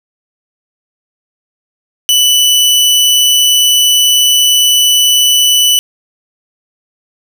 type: tone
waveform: sawtooth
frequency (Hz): 2977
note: F#7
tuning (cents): +10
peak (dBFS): -3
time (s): 2.09-5.79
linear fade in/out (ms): 0
effects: none